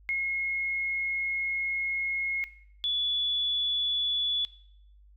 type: tone pair in turn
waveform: sine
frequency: 2162 / 3432 Hz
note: C#7 / A7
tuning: -44 / -44 cents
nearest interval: minor sixth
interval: 800 cents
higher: second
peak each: -26 dBFS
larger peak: neither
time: 0.09-2.44 / 2.84-4.45 s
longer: first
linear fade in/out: 0 ms
effects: noise-tail reverb RT60 0.7 s tail -17 dB re dry + added 50 Hz sine -53 dBFS peak until 5.16 s